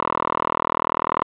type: tone with band-pass filter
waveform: 5% pulse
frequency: 40.19 Hz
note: E1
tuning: 43 cents flat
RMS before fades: -23 dBFS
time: 0-1.24 s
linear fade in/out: 0 ms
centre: 980 Hz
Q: 4.7
effects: resampled to 8000 Hz + 7-bit